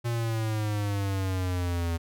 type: exponential sweep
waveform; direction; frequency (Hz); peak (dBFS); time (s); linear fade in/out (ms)
square; down; 119.1 to 83.1; -27; 0.04-1.98; 20
effects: none